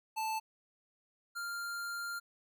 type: tone pair in turn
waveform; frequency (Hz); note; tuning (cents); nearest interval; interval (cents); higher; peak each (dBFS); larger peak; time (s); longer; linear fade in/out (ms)
square; 879 / 1395.3; A5 / F6; -2 / -2; minor sixth; 800; second; -34 / -38; first; 0.16-0.4 / 1.35-2.2; second; 20
effects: none